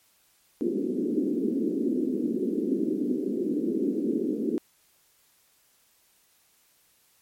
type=band-pass noise; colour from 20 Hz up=pink; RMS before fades=-27 dBFS; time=0.61-4.58 s; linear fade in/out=0 ms; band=220 to 400 Hz; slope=48 dB/octave; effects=white hiss -64 dBFS RMS until 7.21 s + MP3 64 kbps

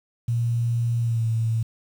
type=tone with pitch glide; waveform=sine; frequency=117.7 to 113.17 Hz; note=A#2 to A2; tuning=+17 to +49 cents; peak=-20 dBFS; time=0.28-1.63 s; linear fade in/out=5 ms; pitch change=-68 cents; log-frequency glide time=1-1.25 s; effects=8-bit

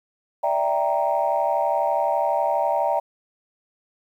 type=chord; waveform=sine; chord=E half-diminished seventh; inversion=third; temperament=equal; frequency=587.3 / 659.3 / 784 / 932.3 Hz; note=D5 / E5 / G5 / Bb5; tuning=0 / 0 / 0 / 0 cents; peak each=-24 dBFS; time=0.43-3 s; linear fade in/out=10 ms; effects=tanh soft clip ceiling -10 dBFS + 9-bit

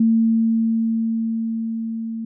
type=tone with level ramp; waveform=sine; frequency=225.8 Hz; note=A3; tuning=45 cents sharp; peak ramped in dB=-12 to -25 dBFS; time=0-2.25 s; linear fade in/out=5 ms; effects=none

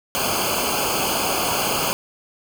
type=noise with comb filter; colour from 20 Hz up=pink; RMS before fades=-22 dBFS; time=0.15-1.93 s; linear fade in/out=0 ms; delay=0.53 ms; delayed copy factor=-0.95; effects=none

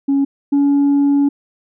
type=tone pair in turn; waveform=sine; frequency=277.2 / 282.9 Hz; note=C#4 / C#4; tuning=0 / +35 cents; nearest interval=unison; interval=35 cents; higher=second; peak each=-10 / -8 dBFS; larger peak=second; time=0.08-0.25 / 0.52-1.29 s; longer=second; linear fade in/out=10 ms; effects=tanh soft clip ceiling -9 dBFS

